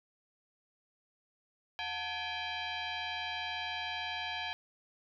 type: tone with frequency modulation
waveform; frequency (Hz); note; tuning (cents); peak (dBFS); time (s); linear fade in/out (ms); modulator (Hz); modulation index
sine; 726; F#5; -33; -35; 1.79-4.53; 0; 807; 4
effects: none